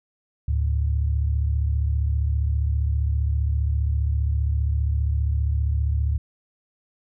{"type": "tone pair together", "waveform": "sine", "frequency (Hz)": [72.9, 107.96], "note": ["D2", "A2"], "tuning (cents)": [-12, -32], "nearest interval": "perfect fifth", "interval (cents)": 680, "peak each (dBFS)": [-20, -26], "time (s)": [0.48, 6.18], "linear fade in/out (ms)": 5, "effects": []}